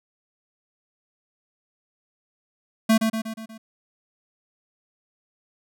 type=tone with echo; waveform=square; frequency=222.3 Hz; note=A3; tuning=18 cents sharp; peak=-15 dBFS; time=2.89-2.98 s; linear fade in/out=10 ms; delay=120 ms; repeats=5; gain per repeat=-5 dB; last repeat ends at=3.58 s; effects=none